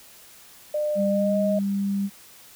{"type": "tone with pitch glide", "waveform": "sine", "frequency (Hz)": [600, 623.7], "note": ["D5", "D#5"], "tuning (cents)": [37, 4], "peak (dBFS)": -22, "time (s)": [0.74, 1.59], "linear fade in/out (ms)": 5, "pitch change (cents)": 67, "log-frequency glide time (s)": [1.08, 1.37]}
{"type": "tone", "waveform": "sine", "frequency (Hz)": 198.6, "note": "G3", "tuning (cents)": 23, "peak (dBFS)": -22, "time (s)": [0.95, 2.1], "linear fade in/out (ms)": 50}
{"effects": ["white hiss -49 dBFS RMS until 2.55 s"]}